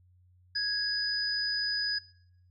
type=tone pair together; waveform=sine; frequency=1661.2 / 4978 Hz; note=G#6 / D#8; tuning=0 / 0 cents; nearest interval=octave + perfect fifth; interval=1900 cents; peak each=-33 / -29 dBFS; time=0.55-1.99 s; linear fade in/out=10 ms; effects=noise-tail reverb RT60 0.8 s tail -23 dB re dry + added 90 Hz sine -59 dBFS peak until 2.5 s